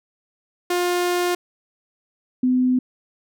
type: tone pair in turn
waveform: sawtooth / sine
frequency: 354.5 / 253.3 Hz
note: F4 / B3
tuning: +26 / +44 cents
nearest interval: tritone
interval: 582 cents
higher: first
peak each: -15 dBFS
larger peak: neither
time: 0.7-1.35 / 2.43-2.79 s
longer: first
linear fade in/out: 5 ms
effects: none